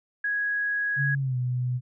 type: tone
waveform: sine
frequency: 1661.2 Hz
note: G#6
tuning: in tune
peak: -24 dBFS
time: 0.24-1.15 s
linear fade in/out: 5 ms
type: tone with pitch glide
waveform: sine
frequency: 138.59 to 124.9 Hz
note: C#3 to B2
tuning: 0 to +20 cents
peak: -24 dBFS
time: 0.96-1.81 s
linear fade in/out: 50 ms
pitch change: -180 cents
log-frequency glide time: 1.18-1.37 s
effects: none